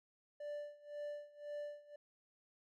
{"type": "tone with tremolo", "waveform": "triangle", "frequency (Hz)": 587.3, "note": "D5", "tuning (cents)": 0, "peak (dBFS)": -39, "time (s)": [0.4, 1.96], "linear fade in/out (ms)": 5, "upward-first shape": "sine", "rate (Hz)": 1.9, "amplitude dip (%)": 90, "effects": []}